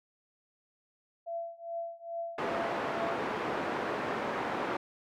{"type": "tone with tremolo", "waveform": "sine", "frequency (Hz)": 675, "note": "E5", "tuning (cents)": 41, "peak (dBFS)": -32, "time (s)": [1.26, 3.17], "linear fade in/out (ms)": 20, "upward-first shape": "triangle", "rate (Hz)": 2.4, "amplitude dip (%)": 95}
{"type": "band-pass noise", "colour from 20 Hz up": "pink", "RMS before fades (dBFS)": -34, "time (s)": [2.38, 4.77], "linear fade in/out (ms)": 5, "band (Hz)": [320, 1500], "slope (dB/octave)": 12}
{"effects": []}